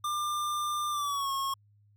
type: tone with pitch glide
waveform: square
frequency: 1195 to 1089.5 Hz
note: D6 to C#6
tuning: +30 to -30 cents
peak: -30 dBFS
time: 0.04-1.54 s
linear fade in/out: 5 ms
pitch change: -160 cents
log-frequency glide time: 0.9-1.31 s
effects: added 103 Hz sine -60 dBFS peak until 1.96 s